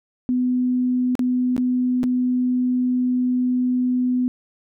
sine tone with dropouts, 250.5 Hz, B3, 25 cents sharp, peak -17 dBFS, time 0.29-4.28 s, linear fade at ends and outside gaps 0 ms, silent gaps 1.153-1.193 / 1.565-1.579 / 2.032-2.039 s, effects none

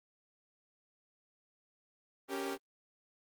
sawtooth chord, G diminished, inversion second, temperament equal, 277.2 / 392 / 466.2 Hz, Db4 / G4 / Bb4, 0 / 0 / 0 cents, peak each -36 / -34 / -39 dBFS, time 2.28-2.58 s, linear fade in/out 50 ms, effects Opus 24 kbps

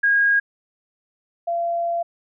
sine tone pair in turn, 1634 / 683.6 Hz, G#6 / F5, -29 / -37 cents, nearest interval octave + minor third, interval 1508 cents, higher first, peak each -14 / -20 dBFS, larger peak first, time 0.03-0.4 / 1.47-2.03 s, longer second, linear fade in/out 10 ms, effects none

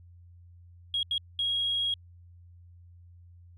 sine tone bursts at uneven times, 3291 Hz, G#7, 16 cents flat, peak -25 dBFS, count 3, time 0.94-1.03 / 1.11-1.18 / 1.39-1.94 s, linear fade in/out 2 ms, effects tanh soft clip ceiling -21 dBFS + added 87 Hz sine -50 dBFS peak until 3.57 s

